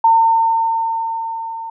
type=tone with level ramp; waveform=sine; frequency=907 Hz; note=A#5; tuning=48 cents flat; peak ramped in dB=-7 to -25 dBFS; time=0.04-1.7 s; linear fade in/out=5 ms; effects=none